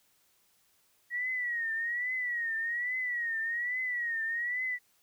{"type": "tone with vibrato", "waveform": "sine", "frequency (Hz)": 1909, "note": "A#6", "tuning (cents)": 41, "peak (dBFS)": -30, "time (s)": [1.1, 4.79], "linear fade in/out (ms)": 50, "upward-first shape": "triangle", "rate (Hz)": 1.2, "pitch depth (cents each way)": 120, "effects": ["white hiss -69 dBFS RMS until 5.02 s"]}